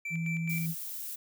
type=tone with tremolo; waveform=triangle; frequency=2336 Hz; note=D7; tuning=10 cents flat; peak=-32 dBFS; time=0.05-0.66 s; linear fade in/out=5 ms; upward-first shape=square; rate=4.7 Hz; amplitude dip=60%
type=tone; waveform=sine; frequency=164.81 Hz; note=E3; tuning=in tune; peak=-30 dBFS; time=0.1-0.75 s; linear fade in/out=50 ms
type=noise; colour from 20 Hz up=violet; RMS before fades=-39 dBFS; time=0.49-1.16 s; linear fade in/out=10 ms
effects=none